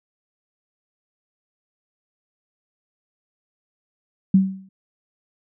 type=tone with exponential decay; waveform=sine; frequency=191.3 Hz; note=G3; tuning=42 cents flat; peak=-8 dBFS; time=4.34-4.69 s; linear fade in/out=5 ms; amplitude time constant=74 ms; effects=none